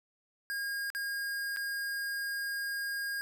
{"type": "tone with dropouts", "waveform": "square", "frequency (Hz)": 1624, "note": "G#6", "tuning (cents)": -39, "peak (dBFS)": -34, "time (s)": [0.5, 3.21], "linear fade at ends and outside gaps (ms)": 0, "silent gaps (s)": [[0.902, 0.949], [1.563, 1.57]], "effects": []}